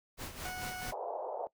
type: noise with tremolo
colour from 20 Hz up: pink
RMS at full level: -41 dBFS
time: 0.17-0.94 s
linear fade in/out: 50 ms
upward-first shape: sine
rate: 4.6 Hz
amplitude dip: 65%
type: tone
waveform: 20% pulse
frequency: 736 Hz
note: F#5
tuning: 9 cents flat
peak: -35 dBFS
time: 0.45-0.91 s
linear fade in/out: 2 ms
type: band-pass noise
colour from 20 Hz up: white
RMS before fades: -39 dBFS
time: 0.92-1.47 s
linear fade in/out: 0 ms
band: 440 to 870 Hz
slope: 48 dB/octave
effects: noise-tail reverb RT60 0.1 s tail -20 dB re dry